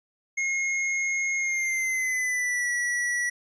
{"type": "tone with pitch glide", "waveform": "square", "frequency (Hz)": [2153, 1940.4], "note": ["C7", "B6"], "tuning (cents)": [49, -31], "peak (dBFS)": -25, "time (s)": [0.37, 3.3], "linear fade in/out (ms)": 10, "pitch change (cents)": -180, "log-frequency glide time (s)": [1.36, 2.7], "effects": ["resampled to 22050 Hz"]}